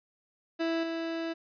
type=tone with level steps; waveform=30% pulse; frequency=329.6 Hz; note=E4; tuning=in tune; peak=-25 / -29 dBFS; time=0.59-1.34 s; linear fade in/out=20 ms; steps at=0.83 s; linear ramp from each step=5 ms; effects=resampled to 11025 Hz